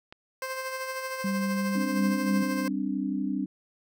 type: click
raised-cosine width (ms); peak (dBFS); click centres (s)
0.3; -28; 0.125
type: tone with tremolo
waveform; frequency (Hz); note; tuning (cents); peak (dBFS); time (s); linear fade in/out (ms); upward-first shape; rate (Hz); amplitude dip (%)
15% pulse; 523.3; C5; 0; -24; 0.42-2.68; 2; sine; 13; 40
type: tone with pitch glide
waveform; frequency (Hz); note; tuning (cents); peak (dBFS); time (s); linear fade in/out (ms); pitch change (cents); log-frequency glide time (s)
sine; 196 to 199.31; G3 to G3; 0 to +29; -26; 1.24-2.43; 5; +29; 1.47-2.01
type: chord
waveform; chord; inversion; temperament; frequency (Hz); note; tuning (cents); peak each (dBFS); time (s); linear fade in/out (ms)
sine; G suspended fourth; none; equal; 196 / 261.6 / 293.7; G3 / C4 / D4; 0 / 0 / 0; -31; 1.75-3.46; 10
effects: none